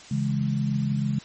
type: chord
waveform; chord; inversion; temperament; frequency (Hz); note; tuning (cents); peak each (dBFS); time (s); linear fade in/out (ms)
sine; C# minor; none; equal; 138.59 / 164.81 / 207.7; C#3 / E3 / G#3; 0 / 0 / 0; -25 / -31 / -26; 0.11-1.19; 5
effects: white hiss -46 dBFS RMS until 1.24 s + MP3 32 kbps